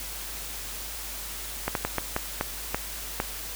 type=slowing click train; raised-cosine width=0.5 ms; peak=-10 dBFS; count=8; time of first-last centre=1.68-3.201 s; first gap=72 ms; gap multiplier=1.36; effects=added 50 Hz sine -42 dBFS peak until 3.55 s + white hiss -37 dBFS RMS until 3.55 s